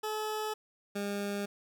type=tone pair in turn; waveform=20% pulse; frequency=429.8 / 202.3 Hz; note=A4 / G#3; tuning=-41 / -45 cents; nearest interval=octave + minor second; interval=1304 cents; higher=first; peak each=-28 dBFS; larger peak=neither; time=0.03-0.54 / 0.95-1.46 s; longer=neither; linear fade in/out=10 ms; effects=none